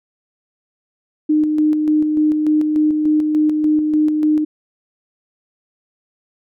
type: tone with tremolo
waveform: sine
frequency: 305.4 Hz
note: D#4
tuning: 32 cents flat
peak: -11 dBFS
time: 1.29-4.45 s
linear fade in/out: 10 ms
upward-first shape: square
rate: 3.4 Hz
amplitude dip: 35%
effects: none